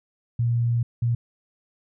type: tone bursts at uneven times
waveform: sine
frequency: 118.3 Hz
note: A#2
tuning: 26 cents sharp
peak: -19 dBFS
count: 2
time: 0.39-0.83 / 1.02-1.15 s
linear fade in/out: 5 ms
effects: none